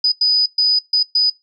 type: tone bursts at uneven times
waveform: sine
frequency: 4978 Hz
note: D#8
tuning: in tune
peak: -11 dBFS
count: 5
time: 0.04-0.12 / 0.21-0.46 / 0.58-0.79 / 0.93-1.03 / 1.15-1.3 s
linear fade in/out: 5 ms
effects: noise-tail reverb RT60 0.2 s tail -23 dB re dry